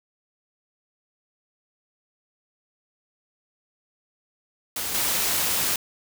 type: noise with level steps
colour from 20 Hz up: white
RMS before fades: -29 / -24 dBFS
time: 4.76-5.76 s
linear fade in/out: 2 ms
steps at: 4.94 s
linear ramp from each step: 10 ms
effects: none